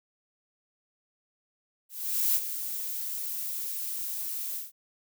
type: noise with ADSR envelope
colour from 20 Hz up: violet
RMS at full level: -24 dBFS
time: 1.89-4.72 s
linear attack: 460 ms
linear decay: 47 ms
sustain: -10 dB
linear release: 170 ms
effects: none